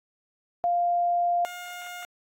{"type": "tone pair in turn", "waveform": ["sine", "15% pulse"], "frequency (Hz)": [698.5, 711.5], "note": ["F5", "F5"], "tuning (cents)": [0, 32], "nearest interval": "unison", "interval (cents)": 32, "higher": "second", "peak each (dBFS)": [-21, -30], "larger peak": "first", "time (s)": [[0.64, 1.45], [1.45, 2.05]], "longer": "first", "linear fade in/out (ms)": 0, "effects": ["AAC 64 kbps"]}